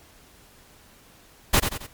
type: noise with echo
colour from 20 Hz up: pink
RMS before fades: -17 dBFS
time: 1.53-1.6 s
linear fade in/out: 10 ms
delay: 90 ms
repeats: 3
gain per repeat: -7 dB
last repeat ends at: 1.87 s
effects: pink hiss -53 dBFS RMS until 1.93 s + MP3 96 kbps